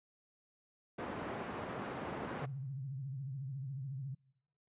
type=band-pass noise; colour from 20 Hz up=pink; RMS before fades=-42 dBFS; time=0.98-2.46 s; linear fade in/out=10 ms; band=160 to 1500 Hz; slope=12 dB/octave
type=tone with vibrato; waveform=sine; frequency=134.7 Hz; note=C#3; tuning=49 cents flat; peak=-39 dBFS; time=2.41-4.15 s; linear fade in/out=10 ms; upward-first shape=triangle; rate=14 Hz; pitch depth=140 cents each way
effects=noise-tail reverb RT60 0.9 s tail -25 dB re dry + resampled to 8000 Hz